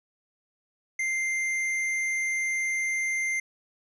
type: tone with hard clipping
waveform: sine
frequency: 2093 Hz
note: C7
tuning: in tune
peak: -27 dBFS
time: 0.99-3.4 s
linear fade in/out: 5 ms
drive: 8 dB
effects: none